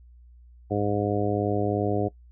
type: harmonic tone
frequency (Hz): 102.8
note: G#2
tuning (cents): -17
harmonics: 1 / 2 / 3 / 4 / 5 / 6 / 7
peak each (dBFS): -29 / -32 / -29 / -29 / -32 / -33 / -32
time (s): 0.7-2.09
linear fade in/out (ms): 20
effects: noise-tail reverb RT60 0.1 s tail -20 dB re dry + added 60 Hz sine -48 dBFS peak until 2.31 s